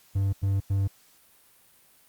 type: tone bursts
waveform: triangle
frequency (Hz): 98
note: G2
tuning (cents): 0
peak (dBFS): -20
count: 3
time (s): 0.15-0.878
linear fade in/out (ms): 10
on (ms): 180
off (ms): 94
effects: white hiss -59 dBFS RMS until 2.08 s + Opus 48 kbps